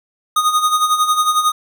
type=tone with tremolo; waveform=square; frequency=1239 Hz; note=D#6; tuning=8 cents flat; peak=-11 dBFS; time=0.36-1.52 s; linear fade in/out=5 ms; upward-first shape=sine; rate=11 Hz; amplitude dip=65%; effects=none